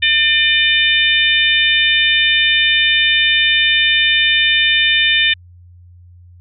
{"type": "harmonic tone", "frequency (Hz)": 600, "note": "D5", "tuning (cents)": 37, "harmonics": [3, 4, 5, 6], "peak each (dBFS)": [-16, -16, -16, -16], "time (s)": [0.02, 5.34], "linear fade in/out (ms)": 10, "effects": ["added 88 Hz sine -39 dBFS peak until 6.4 s"]}